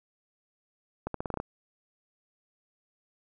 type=accelerating click train; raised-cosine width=1 ms; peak=-18 dBFS; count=8; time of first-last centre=1.07-1.401 s; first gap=73 ms; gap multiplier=0.85; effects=none